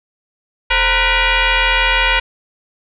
sine tone with frequency modulation, 440 Hz, A4, in tune, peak -11 dBFS, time 0.7-2.2 s, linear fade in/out 10 ms, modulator 483 Hz, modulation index 5.7, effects none

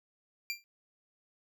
25% pulse tone with exponential decay, 2371 Hz, D7, 16 cents sharp, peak -26 dBFS, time 0.5-0.64 s, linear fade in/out 0 ms, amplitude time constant 29 ms, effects none

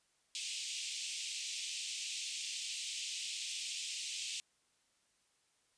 pink band-pass noise, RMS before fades -42 dBFS, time 0.35-4.4 s, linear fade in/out 0 ms, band 2500 to 8700 Hz, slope 48 dB/octave, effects white hiss -75 dBFS RMS until 5.77 s + resampled to 22050 Hz

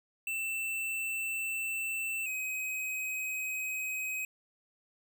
square tone pair in turn, 2669 / 2527 Hz, E7 / D#7, +21 / +26 cents, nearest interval minor second, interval 95 cents, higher first, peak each -33 / -34 dBFS, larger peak first, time 0.27-2.26 / 2.26-4.25 s, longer neither, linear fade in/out 2 ms, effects none

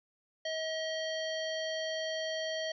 harmonic tone, 637 Hz, D#5, 41 cents sharp, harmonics 1 / 3 / 5 / 7 / 9, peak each -35 / -41 / -41 / -43 / -49 dBFS, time 0.45-2.72 s, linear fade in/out 5 ms, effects none

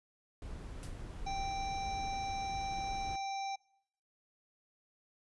brown noise, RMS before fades -44 dBFS, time 0.42-3.16 s, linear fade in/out 2 ms
white noise with exponential decay, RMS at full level -48 dBFS, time 0.83-1.01 s, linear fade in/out 0 ms, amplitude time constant 39 ms
harmonic tone, 784 Hz, G5, in tune, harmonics 1 / 3 / 5 / 7 / 8, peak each -36 / -48 / -50 / -52 / -54 dBFS, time 1.26-3.56 s, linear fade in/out 10 ms
effects noise-tail reverb RT60 0.8 s tail -25 dB re dry + resampled to 24000 Hz

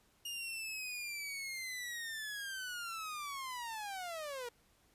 sawtooth linear sweep, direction down, 2850 to 466.2 Hz, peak -37 dBFS, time 0.25-4.49 s, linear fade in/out 5 ms, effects pink hiss -70 dBFS RMS until 4.94 s + resampled to 32000 Hz

